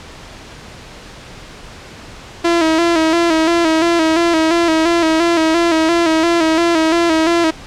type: tone with vibrato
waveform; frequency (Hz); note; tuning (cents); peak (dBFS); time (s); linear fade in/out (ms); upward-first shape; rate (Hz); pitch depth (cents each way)
sawtooth; 329.7; E4; 0; -7; 2.44-7.51; 10; square; 2.9; 54
effects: pink hiss -35 dBFS RMS until 7.66 s + low-pass 6000 Hz 12 dB/octave